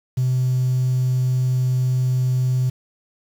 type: tone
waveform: triangle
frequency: 127.8 Hz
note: C3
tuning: 40 cents flat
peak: -13 dBFS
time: 0.17-2.7 s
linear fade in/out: 10 ms
effects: tanh soft clip ceiling -13 dBFS + 7-bit